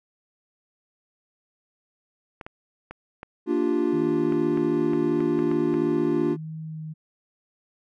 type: clicks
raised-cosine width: 0.5 ms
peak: -22 dBFS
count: 11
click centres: 2.412 / 2.465 / 2.91 / 3.231 / 4.323 / 4.574 / 4.934 / 5.205 / 5.391 / 5.515 / 5.741 s
type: chord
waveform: triangle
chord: G minor seventh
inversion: first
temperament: equal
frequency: 233.1 / 293.7 / 349.2 / 392 Hz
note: Bb3 / D4 / F4 / G4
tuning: 0 / 0 / 0 / 0 cents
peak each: -27 / -23 / -22 / -28 dBFS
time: 3.46-6.37 s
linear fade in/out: 50 ms
type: tone with vibrato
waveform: sine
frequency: 157.5 Hz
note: D#3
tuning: 21 cents sharp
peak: -32 dBFS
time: 3.92-6.94 s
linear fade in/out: 20 ms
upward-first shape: sine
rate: 1.6 Hz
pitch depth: 11 cents each way
effects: none